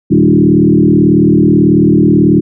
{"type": "tone with frequency modulation", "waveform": "sine", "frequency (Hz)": 247.8, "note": "B3", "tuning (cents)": 6, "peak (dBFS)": -4, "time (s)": [0.1, 2.41], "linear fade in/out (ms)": 20, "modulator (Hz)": 38.3, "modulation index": 2.8, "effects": []}